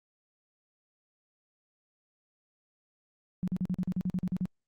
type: tone bursts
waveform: sine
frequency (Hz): 182.6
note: F#3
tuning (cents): -23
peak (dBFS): -27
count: 12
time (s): 3.43-4.455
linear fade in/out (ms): 0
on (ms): 46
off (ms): 43
effects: Opus 48 kbps